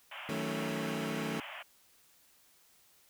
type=band-pass noise; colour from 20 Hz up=white; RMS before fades=-45 dBFS; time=0.11-1.63 s; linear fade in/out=10 ms; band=570 to 3200 Hz; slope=96 dB/octave
type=chord; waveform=25% pulse; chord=D# half-diminished seventh; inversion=none; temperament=equal with one note detuned; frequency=158.1 / 185 / 220 / 277.2 Hz; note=D#3 / F#3 / A3 / C#4; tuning=+28 / 0 / 0 / 0 cents; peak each=-36 / -40 / -34 / -37 dBFS; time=0.29-1.4 s; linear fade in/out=2 ms
effects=white hiss -65 dBFS RMS until 3.09 s